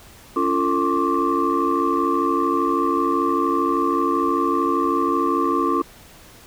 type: tone cluster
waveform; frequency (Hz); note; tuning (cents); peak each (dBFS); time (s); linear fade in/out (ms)
sine; 279.4 / 344.5 / 448.7 / 1068 / 1161; C#4 / F4 / A4 / C6 / D6; +14 / -24 / +34 / +35 / -20; -23 / -22 / -26 / -24 / -22; 0.36-5.82; 5
effects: tanh soft clip ceiling -8 dBFS + pink hiss -46 dBFS RMS until 6.46 s